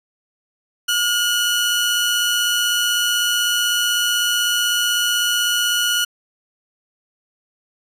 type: tone pair together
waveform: sawtooth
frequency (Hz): 1428 / 2972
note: F6 / F#7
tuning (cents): +38 / +7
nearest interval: octave + minor second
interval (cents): 1269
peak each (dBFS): -16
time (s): 0.88-6.05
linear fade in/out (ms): 10
effects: resampled to 32000 Hz